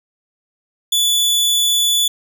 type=tone; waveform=sawtooth; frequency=3458 Hz; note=A7; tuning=31 cents flat; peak=-10 dBFS; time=0.92-2.08 s; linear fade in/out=5 ms; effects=none